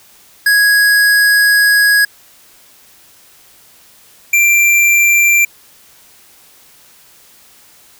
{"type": "tone pair in turn", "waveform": "square", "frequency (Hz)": [1661.2, 2361], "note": ["G#6", "D7"], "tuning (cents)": [0, 9], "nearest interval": "tritone", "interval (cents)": 609, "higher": "second", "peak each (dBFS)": -8, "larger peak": "neither", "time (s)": [[0.46, 2.05], [4.33, 5.45]], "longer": "first", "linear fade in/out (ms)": 5, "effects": ["white hiss -45 dBFS RMS until 7.99 s"]}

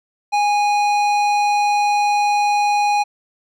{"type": "tone with tanh clipping", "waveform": "sine", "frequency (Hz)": 825, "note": "G#5", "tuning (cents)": -12, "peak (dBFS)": -16, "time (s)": [0.32, 3.04], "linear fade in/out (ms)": 20, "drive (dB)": 15, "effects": []}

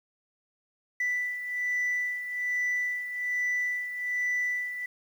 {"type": "beating tone pair", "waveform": "sine", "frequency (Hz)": [1979, 1980.2], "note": ["B6", "B6"], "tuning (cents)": [3, 4], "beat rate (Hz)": 1.2, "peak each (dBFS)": [-27, -33], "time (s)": [1, 4.86], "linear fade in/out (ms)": 5, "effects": ["tanh soft clip ceiling -23 dBFS", "9-bit"]}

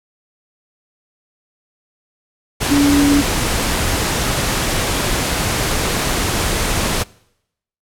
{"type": "tone in noise", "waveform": "sine", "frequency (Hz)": 285.7, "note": "D4", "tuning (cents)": -48, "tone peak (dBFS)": -10, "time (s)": [2.7, 3.22], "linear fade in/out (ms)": 20, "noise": "pink", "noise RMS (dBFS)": -18, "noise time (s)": [2.6, 7.04], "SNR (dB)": 5, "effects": ["noise-tail reverb RT60 0.8 s tail -24 dB re dry", "low-pass 12000 Hz 12 dB/octave"]}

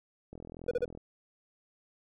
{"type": "click train", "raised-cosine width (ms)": 2, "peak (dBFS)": -32, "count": 28, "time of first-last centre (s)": [0.33, 0.974], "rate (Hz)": 41.9}
{"type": "tone bursts", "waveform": "triangle", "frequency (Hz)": 487.7, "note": "B4", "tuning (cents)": -22, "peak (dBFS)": -24, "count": 3, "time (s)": [0.68, 0.849], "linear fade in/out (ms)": 5, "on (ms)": 31, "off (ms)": 38}
{"effects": []}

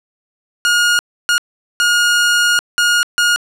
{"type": "tone bursts at uneven times", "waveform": "sawtooth", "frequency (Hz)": 1431, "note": "F6", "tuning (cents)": 42, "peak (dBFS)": -7, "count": 5, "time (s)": [[0.65, 0.99], [1.29, 1.38], [1.8, 2.59], [2.78, 3.03], [3.18, 3.36]], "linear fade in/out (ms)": 0, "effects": ["low-pass 10000 Hz 12 dB/octave"]}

